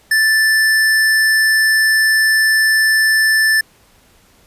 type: tone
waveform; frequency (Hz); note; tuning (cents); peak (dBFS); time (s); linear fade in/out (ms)
square; 1760; A6; 0; -11; 0.11-3.61; 5
effects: pink hiss -51 dBFS RMS until 4.46 s + resampled to 32000 Hz